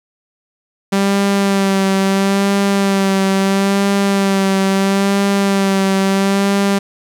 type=tone with vibrato; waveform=sawtooth; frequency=196 Hz; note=G3; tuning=in tune; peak=-8 dBFS; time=0.92-6.79 s; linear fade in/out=10 ms; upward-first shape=sine; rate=0.75 Hz; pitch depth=26 cents each way; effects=low-pass 11000 Hz 12 dB/octave + 8-bit